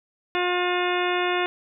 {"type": "harmonic tone with a mistuned harmonic", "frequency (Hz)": 357.4, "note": "F4", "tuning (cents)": 40, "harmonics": [1, 2, 3, 4, 5, 6, 7, 8, 10], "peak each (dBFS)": [-25, -28, -30, -31, -32, -33, -33, -34, -35], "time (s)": [0.35, 1.46], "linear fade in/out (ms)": 0, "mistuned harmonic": 10, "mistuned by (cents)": -32, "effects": []}